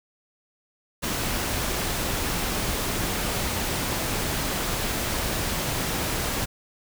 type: noise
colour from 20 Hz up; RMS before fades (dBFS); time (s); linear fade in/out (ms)
pink; -27; 1.02-6.46; 20
effects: none